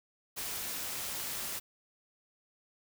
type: noise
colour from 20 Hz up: white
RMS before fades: -38 dBFS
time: 0.36-1.6 s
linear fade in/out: 20 ms
effects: none